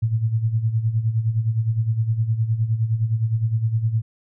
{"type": "tone with tremolo", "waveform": "sine", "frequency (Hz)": 112.2, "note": "A2", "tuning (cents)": 34, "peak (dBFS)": -15, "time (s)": [0.02, 4.02], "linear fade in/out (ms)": 10, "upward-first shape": "sine", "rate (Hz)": 9.7, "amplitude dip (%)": 70, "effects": []}